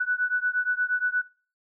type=beating tone pair; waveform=sine; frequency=1480 / 1488.5 Hz; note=F#6 / F#6; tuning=0 / +10 cents; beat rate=8.5 Hz; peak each=-26 dBFS; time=0-1.22 s; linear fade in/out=10 ms; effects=noise-tail reverb RT60 0.4 s tail -21 dB re dry